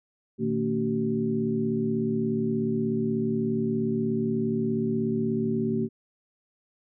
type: tone cluster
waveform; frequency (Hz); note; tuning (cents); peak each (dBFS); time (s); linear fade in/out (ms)
sine; 119.5 / 155.3 / 227 / 283.7 / 380.1; A#2 / D#3 / A#3 / C#4 / F#4; +43 / -3 / -46 / +40 / +47; -35 / -34 / -26 / -35 / -29; 0.38-5.89; 50
effects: none